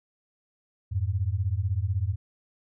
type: beating tone pair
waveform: sine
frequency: 87.8 / 103.8 Hz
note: F2 / G#2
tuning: +10 / 0 cents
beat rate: 16 Hz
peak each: -27 dBFS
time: 0.91-2.16 s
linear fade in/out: 20 ms
effects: none